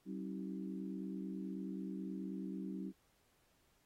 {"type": "harmonic tone with a mistuned harmonic", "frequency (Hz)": 63.9, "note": "C2", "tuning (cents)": -40, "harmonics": [3, 4, 5, 6], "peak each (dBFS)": [-43, -47, -47, -54], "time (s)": [0.05, 2.93], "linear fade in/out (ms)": 50, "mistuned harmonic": 4, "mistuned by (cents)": 96, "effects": ["pink hiss -75 dBFS RMS until 3.85 s", "AAC 48 kbps"]}